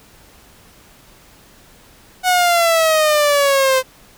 sawtooth exponential sweep, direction down, 740 to 515 Hz, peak -8 dBFS, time 2.23-3.83 s, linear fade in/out 50 ms, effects pink hiss -47 dBFS RMS until 4.17 s

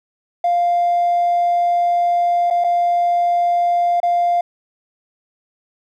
triangle tone with dropouts, 698.5 Hz, F5, in tune, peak -10 dBFS, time 0.44-4.41 s, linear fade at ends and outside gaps 5 ms, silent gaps 2.502-2.508 / 2.64-2.644 / 4.002-4.03 s, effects tanh soft clip ceiling -10 dBFS

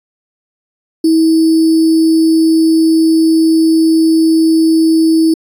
sine tone with sample-and-hold, 322.1 Hz, E4, 40 cents flat, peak -6 dBFS, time 1.04-5.34 s, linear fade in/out 5 ms, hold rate 4900 Hz, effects resampled to 32000 Hz

